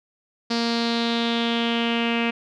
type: tone with low-pass filter sweep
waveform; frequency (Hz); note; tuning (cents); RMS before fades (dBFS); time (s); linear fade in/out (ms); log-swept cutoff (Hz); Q
sawtooth; 233.1; A#3; 0; -23; 0.5-2.31; 10; 4700 to 2600; 4.9
effects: none